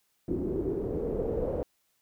pink noise with low-pass filter sweep, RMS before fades -31 dBFS, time 0.28-1.63 s, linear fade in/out 0 ms, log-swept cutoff 330 to 530 Hz, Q 5.7, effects white hiss -73 dBFS RMS until 2.01 s

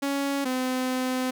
sawtooth tone pair in turn, 279 / 256.1 Hz, C#4 / C4, +11 / -37 cents, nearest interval minor second, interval 148 cents, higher first, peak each -21 dBFS, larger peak neither, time 0.02-0.45 / 0.45-1.31 s, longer second, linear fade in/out 10 ms, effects none

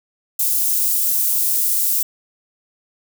white high-pass noise, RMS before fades -18 dBFS, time 0.39-2.03 s, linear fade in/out 5 ms, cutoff 10000 Hz, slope 12 dB/octave, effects none

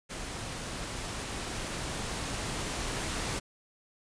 pink noise with level ramp, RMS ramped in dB -39 to -33 dBFS, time 0.09-3.4 s, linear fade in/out 20 ms, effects resampled to 22050 Hz

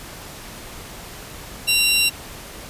sawtooth tone pair together, 2763 / 3932 Hz, F7 / B7, -19 / -8 cents, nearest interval tritone, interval 611 cents, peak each -13 / -18 dBFS, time 1.67-2.1 s, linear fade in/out 20 ms, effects pink hiss -37 dBFS RMS until 2.69 s + resampled to 32000 Hz

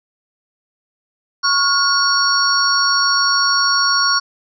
sine tone cluster, 1108 / 1421 / 4447 / 5580 Hz, C#6 / F6 / C#8 / F8, -1 / +30 / +5 / -2 cents, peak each -18 dBFS, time 1.43-4.2 s, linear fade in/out 20 ms, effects none

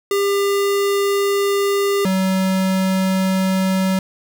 square tone pair in turn, 400.1 / 189.24 Hz, G4 / F#3, +35 / +39 cents, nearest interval octave + minor second, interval 1296 cents, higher first, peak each -16 dBFS, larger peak neither, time 0.11-2.05 / 2.05-3.99 s, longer neither, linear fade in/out 2 ms, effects none

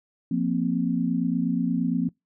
sine chord, F suspended fourth, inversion none, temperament equal, 174.61 / 233.1 / 261.6 Hz, F3 / Bb3 / C4, 0 / 0 / 0 cents, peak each -26 dBFS, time 0.31-2.09 s, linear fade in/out 5 ms, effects noise-tail reverb RT60 0.2 s tail -26 dB re dry

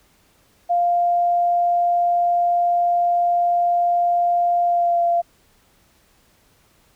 sine tone with pitch glide, 698.5 to 689.3 Hz, F5 to F5, 0 to -23 cents, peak -15 dBFS, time 0.69-5.22 s, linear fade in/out 20 ms, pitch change -23 cents, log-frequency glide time 4.65-5.01 s, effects pink hiss -58 dBFS RMS until 6.95 s

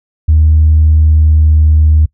sine tone with pitch glide, 77.78 to 77.2 Hz, D#2 to D#2, 0 to -13 cents, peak -3 dBFS, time 0.28-2.06 s, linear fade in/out 10 ms, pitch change -13 cents, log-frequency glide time 0.9-1.64 s, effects noise-tail reverb RT60 0.1 s tail -23 dB re dry + tanh soft clip ceiling 0 dBFS

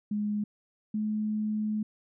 sine tone pair in turn, 208.7 / 213.6 Hz, G#3 / G#3, +9 / +49 cents, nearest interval unison, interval 40 cents, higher second, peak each -27 / -27 dBFS, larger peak neither, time 0.11-0.44 / 0.94-1.83 s, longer second, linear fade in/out 5 ms, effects none

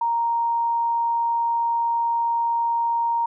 sine tone, 932.3 Hz, A#5, in tune, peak -19 dBFS, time 0.01-3.26 s, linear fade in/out 5 ms, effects none

